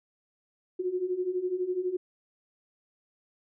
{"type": "beating tone pair", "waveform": "sine", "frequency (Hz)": [356.4, 368.4], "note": ["F4", "F#4"], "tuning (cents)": [35, -7], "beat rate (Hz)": 12, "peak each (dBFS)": [-33, -29], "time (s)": [0.79, 1.97], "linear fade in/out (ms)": 10, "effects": []}